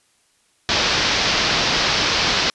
white low-pass noise, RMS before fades -19 dBFS, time 0.69-2.5 s, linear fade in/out 0 ms, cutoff 5500 Hz, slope 48 dB/octave, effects white hiss -61 dBFS RMS until 2.54 s + resampled to 24000 Hz

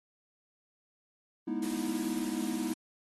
triangle chord, E major seventh, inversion first, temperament equal with one note detuned, 207.7 / 243 / 311.1 / 329.6 Hz, G#3 / B3 / D#4 / E4, 0 / -28 / 0 / 0 cents, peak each -37 / -34 / -34 / -35 dBFS, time 1.47-2.74 s, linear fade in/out 10 ms
white noise, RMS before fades -44 dBFS, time 1.62-2.74 s, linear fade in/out 5 ms
effects AAC 32 kbps

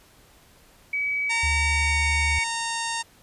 sine tone with pitch glide, 2278 to 2244 Hz, C#7 to C#7, +47 to +21 cents, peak -23 dBFS, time 0.93-2.44 s, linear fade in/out 5 ms, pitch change -26 cents, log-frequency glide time 1.64-2.04 s
harmonic tone, 921 Hz, A#5, 21 cents flat, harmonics 1 / 2 / 3 / 4 / 5 / 6 / 7 / 8 / 9 / 10, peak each -30 / -33 / -35 / -36 / -37 / -38 / -38 / -39 / -40 / -40 dBFS, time 1.29-3.03 s, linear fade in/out 20 ms
sine tone, 74 Hz, D2, 14 cents sharp, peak -24 dBFS, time 1.43-2.39 s, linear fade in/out 5 ms
effects pink hiss -55 dBFS RMS until 3.22 s + resampled to 32000 Hz

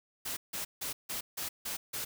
white noise bursts, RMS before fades -37 dBFS, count 7, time 0.25-2.05 s, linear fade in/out 10 ms, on 120 ms, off 160 ms, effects none

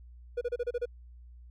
triangle tone bursts, 484 Hz, B4, 35 cents flat, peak -26 dBFS, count 7, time 0.37-0.857 s, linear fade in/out 10 ms, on 43 ms, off 31 ms, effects added 60 Hz sine -48 dBFS peak until 1.5 s

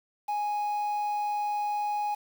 triangle tone with quantisation, 831 Hz, G#5, 1 cent sharp, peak -25 dBFS, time 0.28-2.15 s, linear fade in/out 10 ms, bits 8, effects none

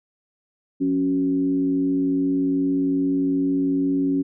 sine tone with frequency modulation, 277.2 Hz, C#4, in tune, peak -18 dBFS, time 0.8-4.23 s, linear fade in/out 20 ms, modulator 97.5 Hz, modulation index 0.52, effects none

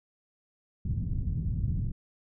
white low-pass noise, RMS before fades -30 dBFS, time 0.85-1.92 s, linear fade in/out 5 ms, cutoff 150 Hz, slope 24 dB/octave, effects none

